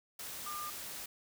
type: tone in noise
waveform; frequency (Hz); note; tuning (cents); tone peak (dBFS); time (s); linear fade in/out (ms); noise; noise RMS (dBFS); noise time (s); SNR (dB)
sine; 1203; D6; +41; -40; 0.46-0.7; 5; white; -44; 0.19-1.06; +1
effects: none